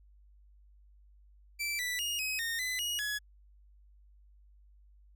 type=tone with pitch steps; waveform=sawtooth; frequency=2331 / 1974 / 2858 / 2537 / 1840 / 2013 / 2891 / 1687 Hz; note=D7 / B6 / F7 / D#7 / A#6 / B6 / F#7 / G#6; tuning=-14 / -1 / +39 / +33 / -23 / +33 / -41 / +27 cents; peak=-29 dBFS; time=1.59-3.19 s; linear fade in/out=20 ms; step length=200 ms; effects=added 50 Hz sine -57 dBFS peak until 5.15 s